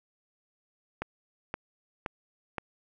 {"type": "click train", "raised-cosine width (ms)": 0.5, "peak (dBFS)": -17, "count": 4, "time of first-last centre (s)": [1.02, 2.583], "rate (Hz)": 1.92, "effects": []}